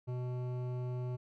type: tone with hard clipping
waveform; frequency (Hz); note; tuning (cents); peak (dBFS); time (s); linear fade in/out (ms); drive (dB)
sine; 124.7; B2; +17; -37; 0.07-1.17; 20; 13
effects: none